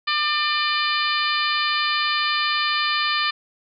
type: harmonic tone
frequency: 598 Hz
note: D5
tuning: 31 cents sharp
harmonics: 2 / 3 / 4 / 5 / 6 / 7 / 8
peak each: -24 / -26 / -27 / -28 / -29 / -29 / -30 dBFS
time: 0.07-3.31 s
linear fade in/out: 10 ms
effects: none